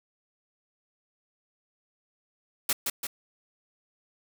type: noise with echo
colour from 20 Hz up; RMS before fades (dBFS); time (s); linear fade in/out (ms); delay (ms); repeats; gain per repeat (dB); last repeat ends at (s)
white; -25; 2.69-2.73; 5; 170; 2; -4; 3.07
effects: none